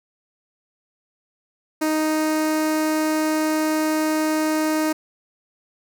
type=tone with notch filter; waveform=sawtooth; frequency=311.1 Hz; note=D#4; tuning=in tune; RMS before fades=-21 dBFS; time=1.81-4.93 s; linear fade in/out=10 ms; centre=3300 Hz; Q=1.9; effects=none